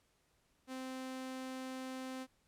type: tone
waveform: sawtooth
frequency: 260 Hz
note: C4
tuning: 11 cents flat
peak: -38 dBFS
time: 0.67-2.27 s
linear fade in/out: 50 ms
effects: pink hiss -75 dBFS RMS until 2.47 s + low-pass 12000 Hz 12 dB/octave